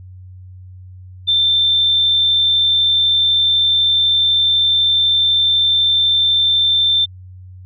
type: tone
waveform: sine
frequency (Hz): 3564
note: A7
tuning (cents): +22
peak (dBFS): -11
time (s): 1.27-7.06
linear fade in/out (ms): 20
effects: added 92 Hz sine -34 dBFS peak until 7.65 s